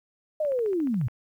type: linear sweep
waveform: sine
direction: down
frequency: 630 to 104.8 Hz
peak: -23 dBFS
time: 0.4-1.08 s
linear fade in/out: 5 ms
type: click train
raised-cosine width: 0.5 ms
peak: -31 dBFS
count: 10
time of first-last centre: 0.45-1.084 s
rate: 14.2 Hz
effects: 10-bit